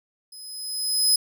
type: tone with level ramp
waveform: 25% pulse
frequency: 5060 Hz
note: D#8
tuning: 28 cents sharp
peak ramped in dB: -36 to -10 dBFS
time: 0.32-1.16 s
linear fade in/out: 5 ms
effects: none